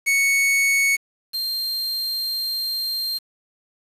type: tone pair in turn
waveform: 45% pulse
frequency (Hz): 2217 / 4185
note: C#7 / C8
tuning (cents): 0 / 0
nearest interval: major seventh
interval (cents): 1100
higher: second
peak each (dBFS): -16 / -22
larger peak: first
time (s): 0.06-0.97 / 1.33-3.19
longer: second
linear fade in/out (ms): 20
effects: resampled to 32000 Hz + 7-bit